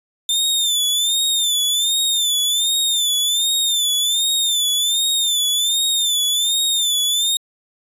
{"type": "tone with vibrato", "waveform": "sawtooth", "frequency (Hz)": 3574, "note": "A7", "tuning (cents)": 26, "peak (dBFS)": -13, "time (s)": [0.29, 7.37], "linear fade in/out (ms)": 2, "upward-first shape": "sine", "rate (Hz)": 1.3, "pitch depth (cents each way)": 83, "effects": ["resampled to 32000 Hz"]}